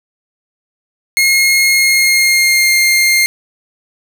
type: tone with pitch glide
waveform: sawtooth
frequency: 2152 to 2116 Hz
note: C7 to C7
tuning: +48 to +19 cents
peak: -5 dBFS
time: 1.17-3.26 s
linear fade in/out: 0 ms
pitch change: -29 cents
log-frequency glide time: 1.7-2.75 s
effects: none